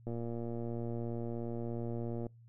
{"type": "click train", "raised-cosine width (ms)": 2, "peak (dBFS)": -27, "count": 258, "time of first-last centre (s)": [0.07, 2.267], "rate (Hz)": 117, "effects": ["noise-tail reverb RT60 0.2 s tail -25 dB re dry", "added 116 Hz sine -55 dBFS peak until 2.48 s"]}